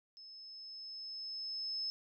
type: tone with level ramp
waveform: sine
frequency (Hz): 5210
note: E8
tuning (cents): -21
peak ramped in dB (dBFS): -51 to -35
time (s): 0.17-1.9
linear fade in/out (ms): 0
effects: none